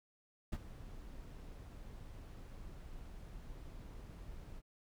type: noise with ADSR envelope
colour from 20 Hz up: brown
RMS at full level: -36 dBFS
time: 0.52-4.62 s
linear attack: 9 ms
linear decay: 45 ms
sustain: -14 dB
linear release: 40 ms
effects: none